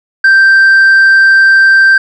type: tone with tanh clipping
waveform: sine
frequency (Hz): 1568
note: G6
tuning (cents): 0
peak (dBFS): -3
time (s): 0.24-1.98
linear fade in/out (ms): 5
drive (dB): 2
effects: none